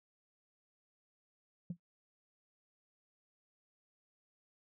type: tone with exponential decay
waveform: sine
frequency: 174.61 Hz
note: F3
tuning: in tune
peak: -32 dBFS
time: 1.7-1.77 s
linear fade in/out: 5 ms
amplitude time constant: 15 ms
effects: noise-tail reverb RT60 0.1 s tail -21 dB re dry + tanh soft clip ceiling -33 dBFS